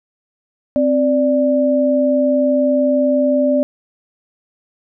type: tone pair together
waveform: sine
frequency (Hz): 261.6 / 587.3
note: C4 / D5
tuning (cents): 0 / 0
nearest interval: octave + major second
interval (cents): 1400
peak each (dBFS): -15 / -14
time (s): 0.76-3.63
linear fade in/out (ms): 0
effects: none